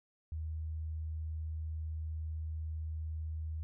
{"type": "tone", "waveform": "sine", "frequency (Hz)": 78.9, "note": "D#2", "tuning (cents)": 25, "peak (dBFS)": -36, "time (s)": [0.32, 3.63], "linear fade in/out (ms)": 0, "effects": []}